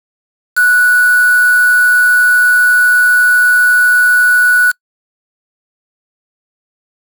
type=tone with quantisation; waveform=sine; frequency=1474 Hz; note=F#6; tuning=7 cents flat; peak=-6 dBFS; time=0.56-4.72 s; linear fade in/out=20 ms; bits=3; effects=noise-tail reverb RT60 0.1 s tail -26 dB re dry